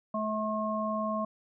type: harmonic tone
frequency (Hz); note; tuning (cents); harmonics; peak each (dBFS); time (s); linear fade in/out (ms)
215.5; A3; -36; 1 / 3 / 5; -33 / -33 / -33; 0.14-1.25; 5
effects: none